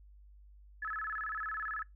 sine tone with vibrato, 1490 Hz, F#6, 12 cents sharp, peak -35 dBFS, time 0.82-1.83 s, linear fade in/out 5 ms, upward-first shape square, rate 18 Hz, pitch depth 240 cents each way, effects noise-tail reverb RT60 0.2 s tail -25 dB re dry + added 50 Hz sine -54 dBFS peak until 1.95 s

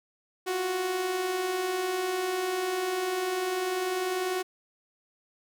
sawtooth tone pair together, 349.8 / 370 Hz, F4 / F#4, +3 / 0 cents, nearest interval minor second, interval 97 cents, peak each -34 / -24 dBFS, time 0.46-4.43 s, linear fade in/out 20 ms, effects none

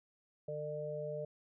harmonic tone, 150.1 Hz, D3, 38 cents sharp, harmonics 1 / 3 / 4, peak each -45 / -43 / -40 dBFS, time 0.48-1.25 s, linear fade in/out 5 ms, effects none

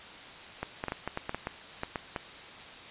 clicks, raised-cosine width 0.5 ms, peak -17 dBFS, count 12, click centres 0.63 / 0.839 / 0.883 / 0.921 / 1.076 / 1.174 / 1.294 / 1.346 / 1.471 / 1.834 / 1.958 / 2.162 s, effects white hiss -46 dBFS RMS until 2.9 s + resampled to 8000 Hz

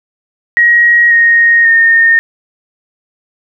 sine tone with pitch steps, 1894 / 1863.6 / 1833.7 Hz, A#6 / A#6 / A#6, +27 / -1 / -29 cents, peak -4 dBFS, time 0.57-2.19 s, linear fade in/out 0 ms, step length 540 ms, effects none

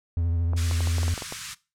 triangle tone with vibrato, 84.4 Hz, E2, 41 cents sharp, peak -20 dBFS, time 0.17-1.14 s, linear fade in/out 0 ms, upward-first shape sine, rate 13 Hz, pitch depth 41 cents each way
clicks, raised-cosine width 1 ms, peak -20 dBFS, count 10, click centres 0.534 / 0.712 / 0.806 / 0.873 / 0.983 / 1.032 / 1.081 / 1.178 / 1.222 / 1.324 s
white band-stop noise, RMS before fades -33 dBFS, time 0.56-1.55 s, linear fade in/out 20 ms, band 180 to 1100 Hz, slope 48 dB/octave
effects noise-tail reverb RT60 0.3 s tail -20 dB re dry + low-pass 8000 Hz 12 dB/octave

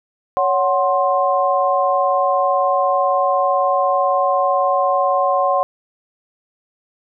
sine tone cluster, 559 / 741 / 1055 Hz, C#5 / F#5 / C6, +14 / +2 / +14 cents, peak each -18 dBFS, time 0.37-5.63 s, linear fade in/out 0 ms, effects none

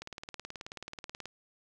click train, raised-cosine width 0.2 ms, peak -24 dBFS, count 24, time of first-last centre 0.02-1.257 s, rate 18.6 Hz, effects none

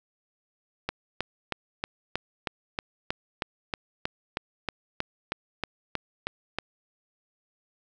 click train, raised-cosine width 0.3 ms, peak -12 dBFS, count 19, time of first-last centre 0.89-6.586 s, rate 3.16 Hz, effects none

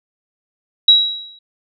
sine tone with exponential decay, 3870 Hz, B7, 36 cents flat, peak -3 dBFS, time 0.88-1.39 s, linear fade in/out 5 ms, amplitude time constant 110 ms, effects none

